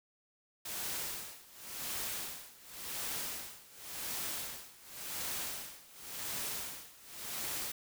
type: noise with tremolo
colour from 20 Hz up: white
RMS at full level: -38 dBFS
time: 0.65-7.72 s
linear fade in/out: 5 ms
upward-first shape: sine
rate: 0.91 Hz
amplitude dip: 90%
effects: none